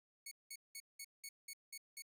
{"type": "tone bursts", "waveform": "10% pulse", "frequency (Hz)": 2217, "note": "C#7", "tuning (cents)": 0, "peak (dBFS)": -38, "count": 8, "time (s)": [0.26, 2.022], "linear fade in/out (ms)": 5, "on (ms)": 54, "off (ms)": 190, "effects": []}